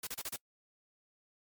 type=noise bursts; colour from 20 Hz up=white; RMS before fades=-39 dBFS; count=5; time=0.03-0.363 s; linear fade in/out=5 ms; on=41 ms; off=32 ms; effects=noise-tail reverb RT60 0.1 s tail -25 dB re dry + MP3 96 kbps